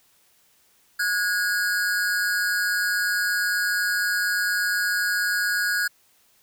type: tone pair together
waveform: square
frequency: 1452.4 / 1644 Hz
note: F#6 / G#6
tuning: -33 / -18 cents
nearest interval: major second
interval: 215 cents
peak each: -25 dBFS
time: 0.99-5.88 s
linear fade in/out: 10 ms
effects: white hiss -61 dBFS RMS until 6.42 s